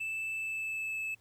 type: tone with pitch glide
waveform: triangle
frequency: 2637 to 2611 Hz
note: E7 to E7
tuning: 0 to -17 cents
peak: -32 dBFS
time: 0-1.15 s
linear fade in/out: 10 ms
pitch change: -17 cents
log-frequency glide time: 0.34-0.99 s
effects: added 113 Hz sine -66 dBFS peak until 1.2 s + pink hiss -69 dBFS RMS until 1.2 s